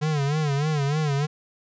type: tone with vibrato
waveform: square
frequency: 147.3 Hz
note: D3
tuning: 6 cents sharp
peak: -22 dBFS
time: 0.01-1.27 s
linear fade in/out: 20 ms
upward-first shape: sine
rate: 3.3 Hz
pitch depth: 110 cents each way
effects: resampled to 16000 Hz